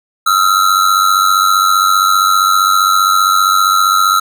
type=ring-modulated tone; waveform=square; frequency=1318.5 Hz; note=E6; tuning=in tune; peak=-6 dBFS; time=0.26-4.2 s; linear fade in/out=10 ms; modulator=47.6 Hz; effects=none